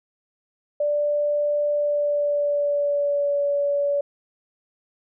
sine tone with pitch glide, 587.3 to 571.2 Hz, D5 to D5, 0 to -48 cents, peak -19 dBFS, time 0.8-4.01 s, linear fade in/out 5 ms, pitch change -48 cents, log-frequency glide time 1.71-3.4 s, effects none

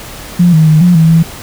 sine tone with pitch steps, 175.3 / 158 / 155.2 / 176.9 / 161.5 / 163.9 Hz, F3 / D#3 / D#3 / F3 / E3 / E3, +7 / +27 / -4 / +23 / -35 / -10 cents, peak -3 dBFS, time 0.39-1.23 s, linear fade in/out 10 ms, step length 140 ms, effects pink hiss -28 dBFS RMS until 1.42 s

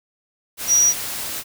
sine tone in noise, 5780 Hz, F#8, 41 cents flat, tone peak -12 dBFS, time 0.67-0.94 s, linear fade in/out 50 ms, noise white, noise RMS -28 dBFS, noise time 0.57-1.44 s, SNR +13 dB, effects none

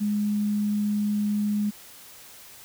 sine tone, 207.8 Hz, G#3, 1 cent sharp, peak -22 dBFS, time 0-1.71 s, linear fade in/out 20 ms, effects white hiss -47 dBFS RMS until 2.64 s

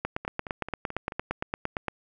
two click trains, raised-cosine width 0.5 ms, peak -13 / -21 dBFS, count 17 / 5, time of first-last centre 0.05-1.883 / 0.25-1.121 s, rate 8.73 / 4.59 Hz, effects none

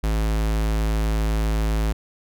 square tone, 53.9 Hz, A1, 35 cents flat, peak -20 dBFS, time 0.03-1.93 s, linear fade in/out 10 ms, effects none

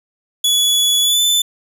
sawtooth tone with pitch glide, 3403 to 3515 Hz, G#7 to A7, +41 to -2 cents, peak -9 dBFS, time 0.44-1.42 s, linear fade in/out 5 ms, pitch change +57 cents, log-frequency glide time 1.02-1.21 s, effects none

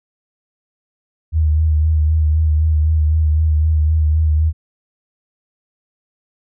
sine tone with vibrato, 77.78 Hz, D#2, in tune, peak -11 dBFS, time 1.32-4.53 s, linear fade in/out 50 ms, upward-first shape sine, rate 3.9 Hz, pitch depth 37 cents each way, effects none

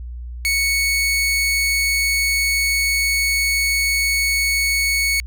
sawtooth tone, 2217 Hz, C#7, in tune, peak -13 dBFS, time 0.45-5.2 s, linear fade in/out 0 ms, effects added 60 Hz sine -28 dBFS peak until 5.26 s

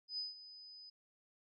sine tone with ADSR envelope, 5000 Hz, D#8, 8 cents sharp, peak -37 dBFS, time 0.08-0.9 s, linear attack 100 ms, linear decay 160 ms, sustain -15 dB, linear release 8 ms, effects none

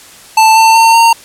square tone with pitch steps, 883 / 894.8 / 906.8 / 918.9 Hz, A5 / A5 / A#5 / A#5, +6 / +29 / -48 / -25 cents, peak -4 dBFS, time 0.37-1.13 s, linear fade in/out 5 ms, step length 190 ms, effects white hiss -36 dBFS RMS until 1.24 s + low-pass 11000 Hz 12 dB/octave

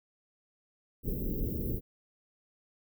pink band-stop noise, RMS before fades -33 dBFS, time 1.03-1.81 s, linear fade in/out 50 ms, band 470 to 15000 Hz, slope 48 dB/octave, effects none

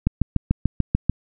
click train, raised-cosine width 5 ms, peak -5 dBFS, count 8, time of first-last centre 0.07-1.096 s, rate 6.82 Hz, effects none

